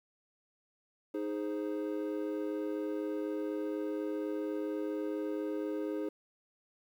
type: chord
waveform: triangle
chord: Ab major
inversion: second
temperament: equal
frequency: 311.1 / 415.3 / 523.3 Hz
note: Eb4 / Ab4 / C5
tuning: 0 / 0 / 0 cents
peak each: -34 / -36 / -39 dBFS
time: 1.14-6.09 s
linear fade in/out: 5 ms
effects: 11-bit